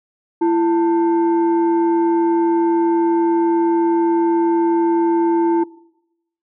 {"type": "tone pair together", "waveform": "sine", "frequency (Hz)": [336.1, 891.9], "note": ["E4", "A5"], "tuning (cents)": [34, 23], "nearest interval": "octave + perfect fourth", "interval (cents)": 1689, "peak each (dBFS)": [-12, -19], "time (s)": [0.41, 5.64], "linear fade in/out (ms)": 10, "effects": ["noise-tail reverb RT60 0.8 s tail -20 dB re dry", "tanh soft clip ceiling -9 dBFS"]}